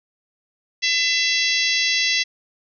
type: harmonic tone with a mistuned harmonic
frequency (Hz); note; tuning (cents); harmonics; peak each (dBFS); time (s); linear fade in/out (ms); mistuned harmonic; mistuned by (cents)
671; E5; +31; 3 / 4 / 5 / 6 / 7 / 8 / 9; -23 / -24 / -25 / -26 / -26 / -27 / -28; 0.82-2.24; 20; 9; +33
effects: none